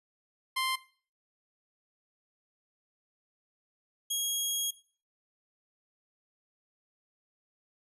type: tone pair in turn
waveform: 15% pulse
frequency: 1046.5 / 3287 Hz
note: C6 / G#7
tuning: 0 / -19 cents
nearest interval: octave + minor sixth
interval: 1981 cents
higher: second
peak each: -22 dBFS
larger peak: neither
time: 0.56-0.76 / 4.1-4.71 s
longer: second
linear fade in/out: 10 ms
effects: noise-tail reverb RT60 0.4 s tail -17 dB re dry + resampled to 32000 Hz